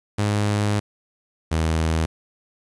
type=tone pair in turn; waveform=sawtooth; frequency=103.83 / 80.43 Hz; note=G#2 / E2; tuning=0 / -42 cents; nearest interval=major third; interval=442 cents; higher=first; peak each=-15 dBFS; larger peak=neither; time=0.18-0.8 / 1.51-2.06 s; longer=first; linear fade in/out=10 ms; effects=resampled to 24000 Hz + 8-bit